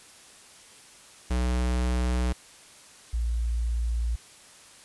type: tone pair in turn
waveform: square / sine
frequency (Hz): 61.74 / 58.01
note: B1 / A#1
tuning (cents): 0 / -8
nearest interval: minor second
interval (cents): 108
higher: first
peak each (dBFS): -24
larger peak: neither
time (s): 1.3-2.33 / 3.13-4.16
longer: neither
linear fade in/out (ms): 10
effects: white hiss -51 dBFS RMS until 4.84 s + resampled to 24000 Hz